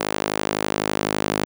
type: tone with high-pass filter sweep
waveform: sawtooth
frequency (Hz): 51.91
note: G#1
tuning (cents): 0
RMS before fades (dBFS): -24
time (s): 0-1.45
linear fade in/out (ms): 5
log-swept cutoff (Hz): 400 to 260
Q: 0.85
effects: none